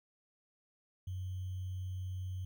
sine tone with sample-and-hold, 92.5 Hz, F#2, in tune, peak -37 dBFS, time 1.07-2.45 s, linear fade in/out 5 ms, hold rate 3150 Hz, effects none

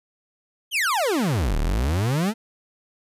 40% pulse exponential two-way sweep, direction down then up, 3300 to 34.4 to 233.6 Hz, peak -19 dBFS, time 0.71-2.34 s, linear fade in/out 50 ms, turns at 1.58 s, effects resampled to 32000 Hz

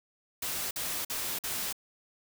white noise bursts, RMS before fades -34 dBFS, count 4, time 0.42-1.727 s, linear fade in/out 5 ms, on 290 ms, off 49 ms, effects none

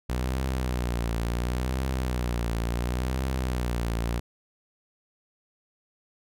sawtooth tone with vibrato, 61.2 Hz, B1, 15 cents flat, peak -22 dBFS, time 0.09-4.2 s, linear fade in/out 10 ms, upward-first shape triangle, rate 0.71 Hz, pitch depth 130 cents each way, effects none

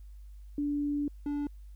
sine / triangle tone pair in turn, 289.8 / 289.8 Hz, D4 / D4, -23 / -23 cents, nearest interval unison, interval 0 cents, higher neither, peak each -28 dBFS, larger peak neither, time 0.58-1.08 / 1.26-1.47 s, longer first, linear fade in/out 2 ms, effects added 50 Hz sine -45 dBFS peak until 1.75 s + white hiss -73 dBFS RMS until 1.75 s

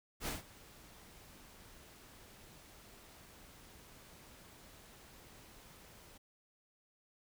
pink noise with ADSR envelope, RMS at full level -38 dBFS, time 0.2-6.18 s, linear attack 70 ms, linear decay 150 ms, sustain -20 dB, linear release 9 ms, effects none

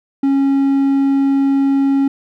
triangle tone, 274.6 Hz, C#4, 16 cents flat, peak -9 dBFS, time 0.23-2.08 s, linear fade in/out 5 ms, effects none

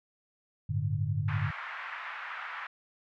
sine chord, G suspended second, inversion none, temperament equal, 98 / 110 / 146.83 Hz, G2 / A2 / D3, 0 / 0 / 0 cents, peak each -32 dBFS, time 0.69-1.51 s, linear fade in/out 10 ms
white band-pass noise, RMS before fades -40 dBFS, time 1.28-2.67 s, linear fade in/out 5 ms, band 950 to 2000 Hz, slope 24 dB/octave
effects none

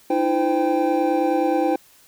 triangle tone cluster, 306.9 / 336.4 / 513 / 789 Hz, D#4 / E4 / C5 / G5, -24 / +35 / -34 / +11 cents, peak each -21 dBFS, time 0.1-1.76 s, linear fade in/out 5 ms, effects white hiss -53 dBFS RMS until 2.07 s

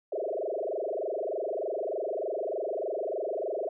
sine tone with frequency modulation, 523.3 Hz, C5, in tune, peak -29 dBFS, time 0.12-3.69 s, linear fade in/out 5 ms, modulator 23.3 Hz, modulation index 6.3, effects none

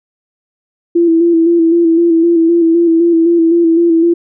sine tone with vibrato, 334.9 Hz, E4, 27 cents sharp, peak -6 dBFS, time 0.95-4.14 s, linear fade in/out 10 ms, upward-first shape square, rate 3.9 Hz, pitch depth 33 cents each way, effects none

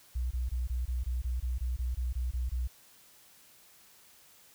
sine tone bursts, 61.74 Hz, B1, in tune, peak -29 dBFS, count 14, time 0.15-2.676 s, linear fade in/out 10 ms, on 160 ms, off 22 ms, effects white hiss -59 dBFS RMS until 4.54 s

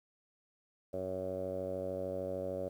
10% pulse tone with low-pass filter, 93.3 Hz, F#2, 15 cents sharp, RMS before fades -38 dBFS, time 0.93-2.69 s, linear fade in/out 10 ms, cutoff 580 Hz, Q 6.5, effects 11-bit

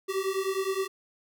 square beating tone pair, 380 / 389.7 Hz, F#4 / G4, +46 / -10 cents, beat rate 9.7 Hz, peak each -31 dBFS, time 0.08-0.88 s, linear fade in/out 20 ms, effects none

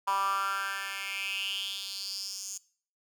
10% pulse tone with high-pass filter sweep, 196 Hz, G3, in tune, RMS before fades -34 dBFS, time 0.07-2.58 s, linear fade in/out 10 ms, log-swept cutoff 1000 to 6700 Hz, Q 5.9, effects noise-tail reverb RT60 0.5 s tail -21 dB re dry

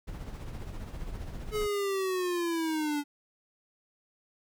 brown noise with tremolo, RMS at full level -37 dBFS, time 0.07-1.67 s, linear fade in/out 10 ms, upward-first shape sine, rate 15 Hz, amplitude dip 45%
square linear sweep, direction down, 429.4 to 286.5 Hz, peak -29 dBFS, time 1.51-3.04 s, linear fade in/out 50 ms
effects none

